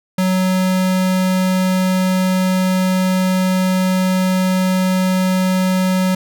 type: tone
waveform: square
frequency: 185.8 Hz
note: F#3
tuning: 7 cents sharp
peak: -14 dBFS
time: 0.18-6.15 s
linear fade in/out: 5 ms
effects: none